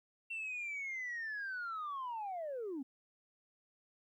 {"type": "linear sweep", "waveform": "sine", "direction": "down", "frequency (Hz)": [2719, 250.7], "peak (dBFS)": -37, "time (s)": [0.3, 2.83], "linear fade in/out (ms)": 10, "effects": ["tanh soft clip ceiling -36 dBFS", "13-bit"]}